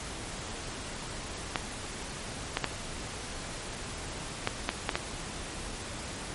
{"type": "clicks", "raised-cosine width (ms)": 0.3, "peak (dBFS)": -10, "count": 7, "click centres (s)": [1.558, 2.571, 2.643, 4.474, 4.691, 4.892, 4.955], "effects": ["pink hiss -39 dBFS RMS until 6.34 s", "MP3 48 kbps"]}